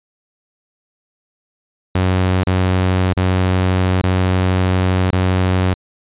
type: tone with dropouts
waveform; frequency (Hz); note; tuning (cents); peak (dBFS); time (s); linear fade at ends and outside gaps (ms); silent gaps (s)
sawtooth; 92.5; F#2; 0; -9; 1.95-5.74; 5; 2.436-2.469 / 3.134-3.168 / 4.016-4.036 / 5.107-5.127
effects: resampled to 8000 Hz